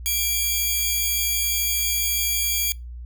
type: tone pair together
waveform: 5% pulse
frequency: 2349 / 3299 Hz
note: D7 / G#7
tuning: 0 / -12 cents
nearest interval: tritone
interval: 588 cents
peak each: -15 dBFS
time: 0.06-2.72 s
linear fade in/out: 0 ms
effects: noise-tail reverb RT60 0.2 s tail -22 dB re dry + added 60 Hz sine -33 dBFS peak until 3.05 s